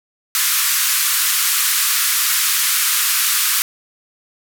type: band-pass noise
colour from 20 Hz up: white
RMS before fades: -17 dBFS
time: 0.35-3.62 s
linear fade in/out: 0 ms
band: 1100 to 16000 Hz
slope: 48 dB/octave
effects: none